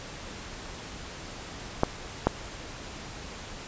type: clicks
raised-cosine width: 1 ms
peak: -6 dBFS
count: 2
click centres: 1.834 / 2.27 s
effects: pink hiss -41 dBFS RMS until 3.67 s + resampled to 16000 Hz